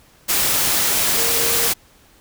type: tone in noise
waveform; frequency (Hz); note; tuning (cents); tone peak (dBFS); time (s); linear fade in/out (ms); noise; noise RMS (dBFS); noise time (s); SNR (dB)
sine; 466.2; A#4; 0; -27; 1.16-1.69; 20; white; -18; 0.28-1.74; -12
effects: pink hiss -52 dBFS RMS until 2.2 s